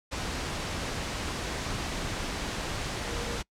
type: tone in noise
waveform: sine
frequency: 472.9 Hz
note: A#4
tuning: 25 cents sharp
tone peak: -41 dBFS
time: 3.04-3.39 s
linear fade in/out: 20 ms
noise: pink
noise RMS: -33 dBFS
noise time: 0.11-3.43 s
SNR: -11 dB
effects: noise-tail reverb RT60 0.1 s tail -25 dB re dry + low-pass 7000 Hz 12 dB/octave